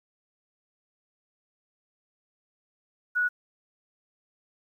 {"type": "tone", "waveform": "sine", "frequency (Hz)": 1465, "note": "F#6", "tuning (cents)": -18, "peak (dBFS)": -22, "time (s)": [3.15, 3.29], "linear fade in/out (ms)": 20, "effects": ["10-bit"]}